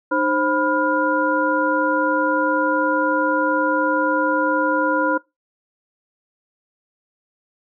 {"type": "tone cluster", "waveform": "sine", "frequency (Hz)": [305.1, 528, 989, 1417], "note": ["D#4", "C5", "B5", "F6"], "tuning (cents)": [-34, 16, 2, 25], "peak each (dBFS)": -22, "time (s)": [0.11, 5.18], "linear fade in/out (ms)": 10, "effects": ["noise-tail reverb RT60 0.2 s tail -22 dB re dry"]}